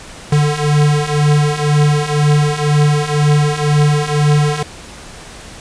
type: beating tone pair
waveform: square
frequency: 146.83 / 148.83 Hz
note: D3 / D3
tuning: 0 / +23 cents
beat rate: 2 Hz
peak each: -16 / -13 dBFS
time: 0.32-4.63 s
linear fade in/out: 5 ms
effects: pink hiss -34 dBFS RMS until 5.6 s + resampled to 22050 Hz